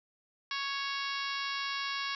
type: harmonic tone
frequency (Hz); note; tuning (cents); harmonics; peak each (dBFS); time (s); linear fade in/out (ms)
554.4; C#5; 0; 2 / 3 / 4 / 5 / 6 / 7 / 8 / 9 / 10; -38 / -40 / -41 / -42 / -43 / -43 / -44 / -45 / -45; 0.51-2.15; 2
effects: none